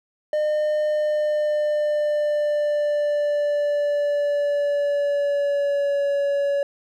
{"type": "tone with pitch glide", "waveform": "triangle", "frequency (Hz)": [606, 565.4], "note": ["D#5", "C#5"], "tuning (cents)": [-46, 34], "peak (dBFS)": -17, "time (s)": [0.33, 6.63], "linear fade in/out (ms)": 2, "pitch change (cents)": -120, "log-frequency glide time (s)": [0.84, 6.07], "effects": []}